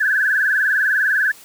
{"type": "tone with vibrato", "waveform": "sine", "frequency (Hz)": 1617, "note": "G#6", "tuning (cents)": -47, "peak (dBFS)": -14, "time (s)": [0, 1.32], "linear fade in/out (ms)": 10, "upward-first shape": "sine", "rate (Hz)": 20, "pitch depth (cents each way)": 130, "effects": ["white hiss -44 dBFS RMS until 1.44 s"]}